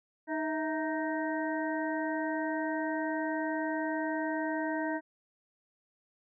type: harmonic tone with a mistuned harmonic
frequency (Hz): 311.1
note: D#4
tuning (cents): 0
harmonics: 1 / 2 / 3 / 5 / 6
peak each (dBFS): -33 / -36 / -38 / -40 / -41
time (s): 0.27-5.01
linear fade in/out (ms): 50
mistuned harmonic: 2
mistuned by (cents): +65
effects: none